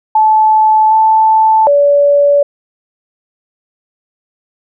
sine tone with pitch steps, 868 / 878 / 573 Hz, A5 / A5 / D5, -24 / -4 / -43 cents, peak -5 dBFS, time 0.15-2.43 s, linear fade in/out 5 ms, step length 760 ms, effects none

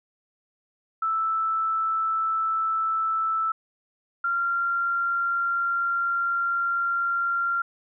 sine tone pair in turn, 1318.5 / 1382.1 Hz, E6 / F6, 0 / -18 cents, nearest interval minor second, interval 82 cents, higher second, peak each -22 dBFS, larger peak neither, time 1.02-3.52 / 4.24-7.62 s, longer second, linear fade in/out 5 ms, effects none

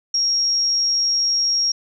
sine tone, 5588 Hz, F8, in tune, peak -16 dBFS, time 0.14-1.72 s, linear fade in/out 5 ms, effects none

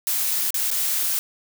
blue noise with dropouts, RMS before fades -23 dBFS, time 0.07-1.19 s, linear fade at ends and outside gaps 0 ms, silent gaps 0.505-0.543 / 0.704-0.713 s, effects none

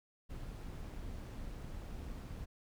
brown noise with amplitude modulation, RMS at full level -43 dBFS, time 0.29-2.46 s, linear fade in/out 20 ms, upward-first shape sine, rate 195 Hz, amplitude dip 40%, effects none

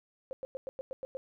sine tone bursts, 528 Hz, C5, 16 cents sharp, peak -35 dBFS, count 8, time 0.31-1.17 s, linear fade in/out 0 ms, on 20 ms, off 100 ms, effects none

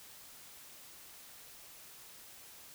silence, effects white hiss -54 dBFS RMS until 2.74 s

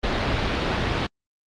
pink low-pass noise, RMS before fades -24 dBFS, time 0.03-1.07 s, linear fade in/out 10 ms, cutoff 4200 Hz, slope 24 dB/octave, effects Opus 32 kbps

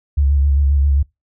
sine tone with vibrato, 70.4 Hz, C#2, 27 cents sharp, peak -11 dBFS, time 0.17-1.03 s, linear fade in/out 10 ms, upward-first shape square, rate 7.5 Hz, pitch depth 38 cents each way, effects noise-tail reverb RT60 0.2 s tail -24 dB re dry

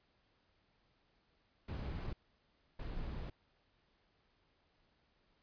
brown noise bursts at uneven times, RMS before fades -42 dBFS, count 2, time 1.68-2.13 / 2.79-3.3 s, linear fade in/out 5 ms, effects pink hiss -75 dBFS RMS until 5.42 s + resampled to 11025 Hz

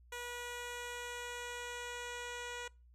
10% pulse tone with low-pass filter sweep, 484.5 Hz, B4, 33 cents flat, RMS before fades -44 dBFS, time 0.12-2.68 s, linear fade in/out 5 ms, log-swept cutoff 11000 to 7300 Hz, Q 1.1, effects noise-tail reverb RT60 0.3 s tail -24 dB re dry + added 60 Hz sine -59 dBFS peak until 2.94 s

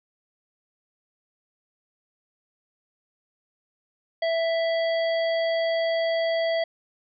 harmonic tone, 660 Hz, E5, 2 cents sharp, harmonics 1 / 3 / 5 / 7, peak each -22 / -32 / -36 / -39 dBFS, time 4.22-6.64 s, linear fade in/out 5 ms, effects none

